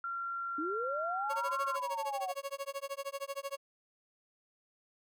sine tone, 1374 Hz, F6, 29 cents flat, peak -35 dBFS, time 0.04-1.76 s, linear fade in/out 2 ms
sine linear two-way sweep, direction up then down, 290.3 to 1108.7 to 715 Hz, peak -35 dBFS, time 0.58-2.32 s, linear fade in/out 5 ms, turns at 1.62 s
30% pulse tone with tremolo, 554 Hz, C#5, 1 cent flat, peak -32 dBFS, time 1.29-3.57 s, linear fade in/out 20 ms, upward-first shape sine, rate 13 Hz, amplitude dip 100%
effects none

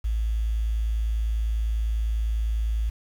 sine tone with quantisation, 55 Hz, A1, in tune, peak -22 dBFS, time 0.04-2.9 s, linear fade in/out 10 ms, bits 8, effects none

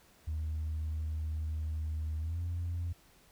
sine tone with pitch glide, 78 to 86.05 Hz, D#2 to F2, +5 to -25 cents, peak -31 dBFS, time 0.27-2.93 s, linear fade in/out 10 ms, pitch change +170 cents, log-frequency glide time 2.2-2.4 s, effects tanh soft clip ceiling -30 dBFS + pink hiss -63 dBFS RMS until 3.31 s

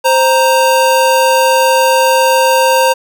square tone pair together, 523.2 / 932.3 Hz, C5 / A#5, 0 / 0 cents, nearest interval minor seventh, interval 1000 cents, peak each -11 dBFS, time 0.04-2.94 s, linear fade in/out 20 ms, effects none

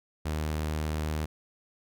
sawtooth tone, 77.1 Hz, D#2, 15 cents flat, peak -25 dBFS, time 0.25-1.26 s, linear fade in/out 10 ms, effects none

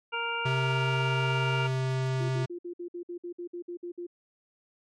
harmonic tone, 466.2 Hz, A#4, in tune, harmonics 1 / 2 / 3 / 5 / 6, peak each -38 / -34 / -33 / -37 / -35 dBFS, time 0.12-1.68 s, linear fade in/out 20 ms
square tone, 130.81 Hz, C3, in tune, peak -27 dBFS, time 0.45-2.46 s, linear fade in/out 10 ms
sine tone bursts, 349.3 Hz, F4, in tune, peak -34 dBFS, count 13, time 2.2-4.068 s, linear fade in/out 10 ms, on 92 ms, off 56 ms
effects low-pass 6000 Hz 12 dB/octave + MP3 64 kbps

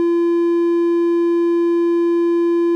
triangle tone, 341.3 Hz, F4, 40 cents flat, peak -11 dBFS, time 0-2.75 s, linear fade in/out 0 ms, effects none

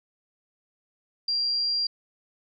sine tone, 4757 Hz, D8, 21 cents sharp, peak -23 dBFS, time 1.28-1.87 s, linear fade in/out 5 ms, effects none

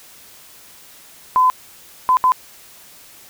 sine tone bursts at uneven times, 1016 Hz, B5, 49 cents sharp, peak -10 dBFS, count 3, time 1.36-1.5 / 2.09-2.17 / 2.24-2.32 s, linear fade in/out 0 ms, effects white hiss -44 dBFS RMS until 3.29 s

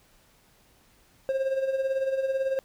triangle tone with tremolo, 534 Hz, C5, 35 cents sharp, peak -20 dBFS, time 1.29-2.59 s, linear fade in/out 0 ms, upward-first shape sine, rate 18 Hz, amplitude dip 60%, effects pink hiss -61 dBFS RMS until 2.64 s

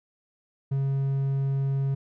triangle tone with hard clipping, 136.8 Hz, C#3, 23 cents flat, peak -24 dBFS, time 0.71-1.95 s, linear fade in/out 10 ms, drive 6 dB, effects none

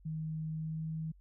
sine tone with pitch glide, 157.7 to 159.26 Hz, D#3 to D#3, +24 to +41 cents, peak -35 dBFS, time 0.05-1.12 s, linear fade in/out 10 ms, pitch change +17 cents, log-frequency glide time 0.51-0.84 s, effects added 47 Hz sine -57 dBFS peak until 1.2 s

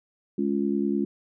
harmonic tone, 70 Hz, C#2, 18 cents sharp, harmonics 3 / 4 / 5, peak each -26 / -27 / -28 dBFS, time 0.38-1.05 s, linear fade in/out 5 ms, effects none

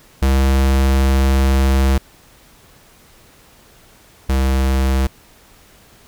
square tone pair in turn, 66.9 / 66.25 Hz, C2 / C2, +39 / +22 cents, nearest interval unison, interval 17 cents, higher first, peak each -12 / -14 dBFS, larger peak first, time 0.22-1.98 / 4.29-5.07 s, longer first, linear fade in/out 5 ms, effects pink hiss -48 dBFS RMS until 6.07 s

